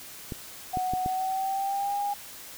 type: clicks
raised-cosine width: 3 ms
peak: -20 dBFS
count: 4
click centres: 0.322 / 0.772 / 0.936 / 1.061 s
type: tone with pitch glide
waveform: sine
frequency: 740 to 811.7 Hz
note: F#5 to G#5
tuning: 0 to -40 cents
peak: -26 dBFS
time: 0.73-2.14 s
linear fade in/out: 10 ms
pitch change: +160 cents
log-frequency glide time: 1.01-1.99 s
effects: white hiss -44 dBFS RMS until 2.57 s